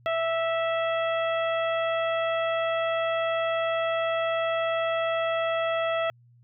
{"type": "harmonic tone with a mistuned harmonic", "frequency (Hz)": 659.3, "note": "E5", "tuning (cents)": 0, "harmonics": [1, 2, 3, 4, 5], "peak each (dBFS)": [-25, -31, -35, -37, -39], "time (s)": [0.06, 6.1], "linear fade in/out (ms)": 0, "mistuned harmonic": 3, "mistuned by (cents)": -18, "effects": ["added 120 Hz sine -54 dBFS peak until 6.43 s"]}